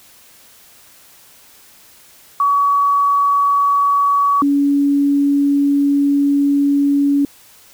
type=tone pair in turn; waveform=sine; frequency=1132 / 283 Hz; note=C#6 / C#4; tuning=+36 / +36 cents; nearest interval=2 octaves; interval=2400 cents; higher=first; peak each=-11 / -11 dBFS; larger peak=neither; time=2.4-4.42 / 4.42-7.25 s; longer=second; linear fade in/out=2 ms; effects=white hiss -46 dBFS RMS until 7.73 s